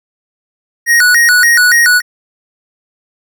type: tone with vibrato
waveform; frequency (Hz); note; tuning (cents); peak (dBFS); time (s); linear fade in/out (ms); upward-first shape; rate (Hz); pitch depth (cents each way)
square; 1661.2; G#6; 0; -6; 0.86-2.02; 50; square; 3.5; 210
effects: none